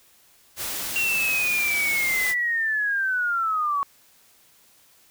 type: noise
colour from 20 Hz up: white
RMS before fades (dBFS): -30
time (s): 0.56-2.35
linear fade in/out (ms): 50
type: linear sweep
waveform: sine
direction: down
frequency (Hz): 2760 to 1108.7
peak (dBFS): -21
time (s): 0.96-3.83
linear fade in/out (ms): 0
effects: white hiss -57 dBFS RMS until 5.1 s